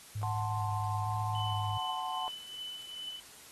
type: tone with vibrato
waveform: sine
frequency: 103.83 Hz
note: G#2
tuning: in tune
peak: -33 dBFS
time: 0.15-1.78 s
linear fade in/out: 10 ms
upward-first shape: square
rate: 1.1 Hz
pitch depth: 21 cents each way
type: chord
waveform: sine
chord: F# diminished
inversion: none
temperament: equal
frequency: 740 / 880 / 1046.5 Hz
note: F#5 / A5 / C6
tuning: 0 / 0 / 0 cents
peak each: -38 dBFS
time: 0.23-2.28 s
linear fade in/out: 0 ms
type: tone with tremolo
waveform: sine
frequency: 3004 Hz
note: F#7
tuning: 26 cents sharp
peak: -38 dBFS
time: 1.35-3.2 s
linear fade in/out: 0 ms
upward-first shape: sine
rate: 2.5 Hz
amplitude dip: 60%
effects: white hiss -53 dBFS RMS until 3.51 s + AAC 32 kbps